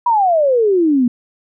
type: exponential sweep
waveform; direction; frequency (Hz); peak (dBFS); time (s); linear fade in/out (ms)
sine; down; 987.8 to 234.4; -10; 0.06-1.08; 5
effects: none